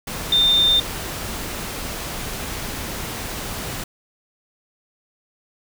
sine tone in noise, 3610 Hz, A7, 44 cents sharp, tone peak -13 dBFS, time 0.32-0.8 s, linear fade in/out 5 ms, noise pink, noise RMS -29 dBFS, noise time 0.07-3.84 s, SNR +13 dB, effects none

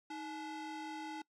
45% pulse ring-modulated tone, 583 Hz, D5, 13 cents flat, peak -39 dBFS, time 0.1-1.22 s, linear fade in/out 5 ms, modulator 269 Hz, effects noise-tail reverb RT60 0.1 s tail -22 dB re dry + low-pass 6000 Hz 12 dB/octave

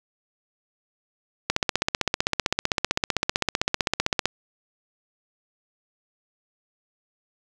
click train, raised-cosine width 0.2 ms, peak -3 dBFS, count 44, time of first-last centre 1.5-4.256 s, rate 15.6 Hz, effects none

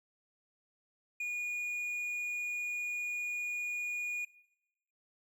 triangle tone, 2445 Hz, D#7, 31 cents flat, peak -32 dBFS, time 1.2-4.25 s, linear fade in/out 5 ms, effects noise-tail reverb RT60 0.9 s tail -19 dB re dry

